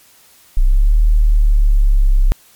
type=linear two-way sweep; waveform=sine; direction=up then down; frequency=30.42 to 38.89 to 32.89 Hz; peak=-7 dBFS; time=0.57-2.32 s; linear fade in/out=0 ms; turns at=1 s; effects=white hiss -48 dBFS RMS until 2.55 s + MP3 96 kbps